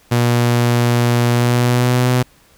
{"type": "tone with pitch glide", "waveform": "sawtooth", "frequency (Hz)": [120, 125.17], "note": ["B2", "B2"], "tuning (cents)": [-49, 24], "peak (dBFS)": -8, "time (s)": [0.11, 2.23], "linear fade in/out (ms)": 10, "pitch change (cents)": 73, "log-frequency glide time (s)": [1.31, 2.08], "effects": ["pink hiss -51 dBFS RMS until 2.57 s"]}